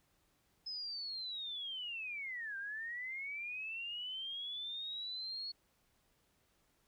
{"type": "linear two-way sweep", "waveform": "sine", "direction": "down then up", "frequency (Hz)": [5140, 1564, 4377], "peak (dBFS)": -40, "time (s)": [0.66, 5.52], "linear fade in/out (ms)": 10, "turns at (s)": 2.57, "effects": ["pink hiss -75 dBFS RMS until 6.87 s"]}